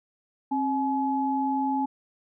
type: tone pair together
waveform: sine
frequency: 267.9 / 849.6 Hz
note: C4 / G#5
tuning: +41 / +39 cents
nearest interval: octave + minor sixth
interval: 1998 cents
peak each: -26 dBFS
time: 0.51-1.86 s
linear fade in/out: 10 ms
effects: none